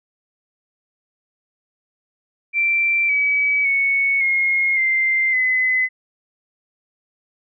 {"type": "tone with pitch steps", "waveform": "sine", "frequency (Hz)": [2349, 2281, 2215, 2150, 2088, 2027], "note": ["D7", "C#7", "C#7", "C7", "C7", "B6"], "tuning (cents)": [0, 49, -2, 47, -4, 45], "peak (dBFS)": -15, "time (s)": [2.53, 5.89], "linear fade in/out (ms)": 50, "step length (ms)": 560, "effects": []}